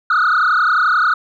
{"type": "tone with frequency modulation", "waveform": "sine", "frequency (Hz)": 1355, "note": "E6", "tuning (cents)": 47, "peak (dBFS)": -9, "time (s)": [0.1, 1.14], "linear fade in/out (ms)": 5, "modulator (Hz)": 31.3, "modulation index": 4.2, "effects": ["tanh soft clip ceiling -10 dBFS"]}